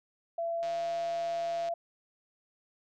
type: tone with pitch glide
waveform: sine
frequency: 673 to 679.2 Hz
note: E5 to F5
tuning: +36 to -48 cents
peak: -30 dBFS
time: 0.38-1.74 s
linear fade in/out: 5 ms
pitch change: +16 cents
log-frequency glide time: 0.57-0.69 s
type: click train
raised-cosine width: 0.2 ms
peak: -30 dBFS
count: 170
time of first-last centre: 0.63-1.686 s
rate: 160 Hz
effects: none